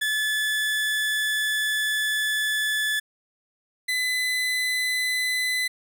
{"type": "tone pair in turn", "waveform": "30% pulse", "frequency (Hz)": [1728, 2010], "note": ["A6", "B6"], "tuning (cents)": [-32, 30], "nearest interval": "minor third", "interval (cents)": 262, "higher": "second", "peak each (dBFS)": [-20, -20], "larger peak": "neither", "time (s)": [[0.01, 3], [3.88, 5.68]], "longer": "first", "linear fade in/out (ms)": 10, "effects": []}